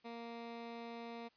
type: tone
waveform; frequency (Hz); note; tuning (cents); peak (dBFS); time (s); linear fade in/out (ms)
15% pulse; 233.1; A#3; 0; -39; 0.04-1.29; 20
effects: white hiss -73 dBFS RMS until 1.36 s + resampled to 11025 Hz